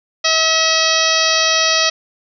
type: harmonic tone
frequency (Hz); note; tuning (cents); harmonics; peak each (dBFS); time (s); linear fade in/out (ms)
643; E5; -43; 1 / 2 / 3 / 4 / 5 / 6 / 7 / 8 / 9; -21 / -21 / -21 / -21 / -21 / -21 / -21 / -21 / -21; 0.24-1.9; 10
effects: none